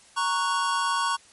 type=chord; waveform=square; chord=F# major; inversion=first; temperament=equal; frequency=932.3 / 1108.7 / 1480 Hz; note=A#5 / C#6 / F#6; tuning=0 / 0 / 0 cents; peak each=-29 / -26 / -31 dBFS; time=0.16-1.17 s; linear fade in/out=20 ms; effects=white hiss -54 dBFS RMS until 1.32 s + MP3 48 kbps